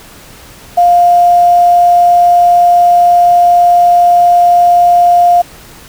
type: tone with quantisation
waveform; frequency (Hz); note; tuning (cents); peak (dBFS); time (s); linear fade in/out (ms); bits
sine; 702; F5; +9; -3; 0.77-5.42; 10; 5
effects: pink hiss -35 dBFS RMS until 5.88 s